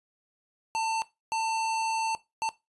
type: tone bursts at uneven times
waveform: square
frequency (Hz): 894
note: A5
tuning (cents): +27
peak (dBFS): -27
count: 3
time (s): 0.75-1.02 / 1.32-2.15 / 2.42-2.49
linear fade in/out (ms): 0
effects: noise-tail reverb RT60 0.2 s tail -17 dB re dry + resampled to 24000 Hz